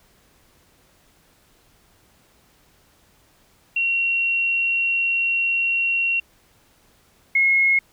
sine tone pair in turn, 2739 / 2165 Hz, F7 / C#7, -34 / -41 cents, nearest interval major third, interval 407 cents, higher first, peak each -18 / -14 dBFS, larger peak second, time 3.76-6.2 / 7.35-7.79 s, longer first, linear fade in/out 5 ms, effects pink hiss -58 dBFS RMS until 7.92 s

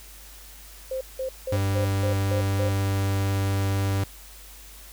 sine tone bursts, 523.3 Hz, C5, in tune, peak -26 dBFS, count 7, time 0.91-2.69 s, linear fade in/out 5 ms, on 100 ms, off 180 ms
45% pulse tone, 98 Hz, G2, in tune, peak -22 dBFS, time 1.52-4.04 s, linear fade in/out 5 ms
effects added 50 Hz sine -46 dBFS peak until 4.92 s + white hiss -47 dBFS RMS until 4.92 s

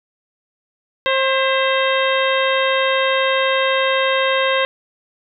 harmonic tone with a mistuned harmonic, 532 Hz, C5, 29 cents sharp, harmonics 1 / 2 / 3 / 4 / 5 / 6 / 7, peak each -18 / -21 / -23 / -24 / -25 / -26 / -26 dBFS, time 1.06-4.65 s, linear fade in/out 0 ms, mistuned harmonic 4, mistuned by -77 cents, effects none

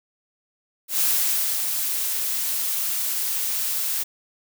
blue noise with ADSR envelope, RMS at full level -20 dBFS, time 0.88-4.04 s, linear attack 120 ms, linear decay 620 ms, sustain -5 dB, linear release 17 ms, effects none

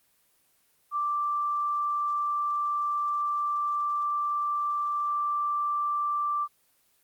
sine tone, 1174.7 Hz, D6, in tune, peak -25 dBFS, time 0.91-6.48 s, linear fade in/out 50 ms, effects white hiss -67 dBFS RMS until 7.03 s + Opus 24 kbps

